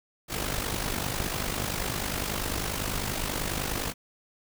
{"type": "noise with amplitude modulation", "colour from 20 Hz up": "pink", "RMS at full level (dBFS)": -28, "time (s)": [0.28, 3.94], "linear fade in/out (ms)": 50, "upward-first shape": "sine", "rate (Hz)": 50.1, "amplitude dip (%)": 65, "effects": []}